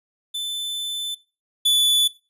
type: tone pair in turn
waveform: 45% pulse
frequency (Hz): 3520 / 3470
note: A7 / A7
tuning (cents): 0 / -25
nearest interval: unison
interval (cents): 25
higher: first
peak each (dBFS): -25 / -15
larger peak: second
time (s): 0.34-1.15 / 1.65-2.08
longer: first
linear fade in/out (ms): 10
effects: noise-tail reverb RT60 0.3 s tail -20 dB re dry + resampled to 32000 Hz